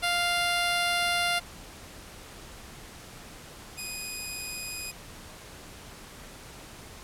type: tone pair in turn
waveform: 10% pulse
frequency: 698.5 / 2489 Hz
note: F5 / D#7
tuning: 0 / 0 cents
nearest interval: octave + minor seventh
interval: 2200 cents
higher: second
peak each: -16 / -25 dBFS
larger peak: first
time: 0.02-1.4 / 3.77-4.92 s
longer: first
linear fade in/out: 20 ms
effects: pink hiss -46 dBFS RMS until 7.03 s + low-pass 12000 Hz 12 dB/octave